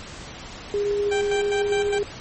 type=tone; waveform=sine; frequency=408.6 Hz; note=G#4; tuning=28 cents flat; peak=-20 dBFS; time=0.74-2.03 s; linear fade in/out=0 ms
type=tone with tremolo; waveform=15% pulse; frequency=784 Hz; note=G5; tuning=in tune; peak=-19 dBFS; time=1.11-1.99 s; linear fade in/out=10 ms; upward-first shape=square; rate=4.9 Hz; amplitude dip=70%
effects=pink hiss -38 dBFS RMS until 2.2 s + MP3 32 kbps